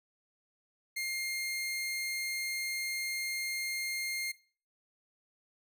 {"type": "tone", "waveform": "sawtooth", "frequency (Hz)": 2120, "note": "C7", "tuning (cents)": 22, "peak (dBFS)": -30, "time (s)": [0.96, 4.32], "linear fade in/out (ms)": 10, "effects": ["noise-tail reverb RT60 0.4 s tail -19 dB re dry"]}